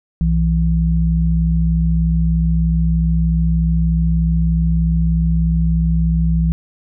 sine tone pair together, 61.74 / 164.95 Hz, B1 / E3, 0 / +1 cents, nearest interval octave + perfect fourth, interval 1701 cents, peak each -15 dBFS, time 0.21-6.52 s, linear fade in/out 0 ms, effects none

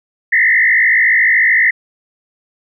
sine tone with frequency modulation, 1939 Hz, B6, 32 cents flat, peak -8 dBFS, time 0.32-1.71 s, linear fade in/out 10 ms, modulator 53.7 Hz, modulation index 2.8, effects none

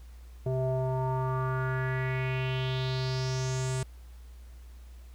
square tone with low-pass filter sweep, 130 Hz, C3, 11 cents flat, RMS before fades -30 dBFS, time 0.46-3.83 s, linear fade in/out 2 ms, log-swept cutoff 550 to 8500 Hz, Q 4.3, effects added 60 Hz sine -45 dBFS peak until 5.14 s + pink hiss -62 dBFS RMS until 5.14 s

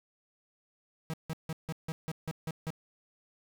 45% pulse tone bursts, 160.4 Hz, E3, 47 cents flat, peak -33 dBFS, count 9, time 1.1-2.704 s, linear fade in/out 0 ms, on 36 ms, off 160 ms, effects none

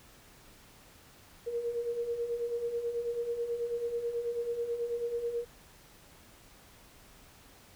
sine beating tone pair, 465 / 474.2 Hz, A#4 / A#4, -4 / +30 cents, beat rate 9.2 Hz, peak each -39 / -32 dBFS, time 1.46-5.45 s, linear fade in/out 20 ms, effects pink hiss -57 dBFS RMS until 7.75 s

